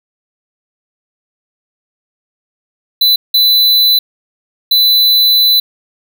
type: tone bursts at uneven times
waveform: square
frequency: 4000 Hz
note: B7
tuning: 21 cents sharp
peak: -7 dBFS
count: 3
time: 3.01-3.16 / 3.34-3.99 / 4.71-5.6 s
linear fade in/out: 5 ms
effects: none